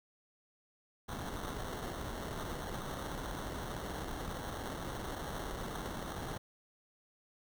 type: noise with sample-and-hold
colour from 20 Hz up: pink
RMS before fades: -41 dBFS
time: 1.08-6.38 s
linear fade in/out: 10 ms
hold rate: 2450 Hz
effects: none